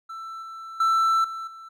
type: tone with level steps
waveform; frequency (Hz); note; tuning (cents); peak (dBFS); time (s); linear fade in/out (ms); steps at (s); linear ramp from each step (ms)
triangle; 1331; E6; +16; -32 / -34 / -16 / -29 / -38; 0.09-1.69; 10; 0.42 / 0.8 / 1.24 / 1.47; 5
effects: none